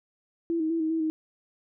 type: tone with pitch steps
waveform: sine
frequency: 334.7 / 316.3 / 330.8 / 316.4 / 324.8 / 314.7 Hz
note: E4 / D#4 / E4 / D#4 / E4 / D#4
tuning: +26 / +29 / +6 / +29 / -26 / +20 cents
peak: -24 dBFS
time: 0.5-1.1 s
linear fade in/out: 0 ms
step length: 100 ms
effects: none